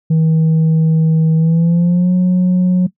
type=tone with pitch glide; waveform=sine; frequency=160.1 to 181.79 Hz; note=D#3 to F#3; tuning=+50 to -30 cents; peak=-6 dBFS; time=0.1-2.87 s; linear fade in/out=10 ms; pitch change=+220 cents; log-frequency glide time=1.36-2.13 s; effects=noise-tail reverb RT60 0.1 s tail -18 dB re dry + tanh soft clip ceiling -8 dBFS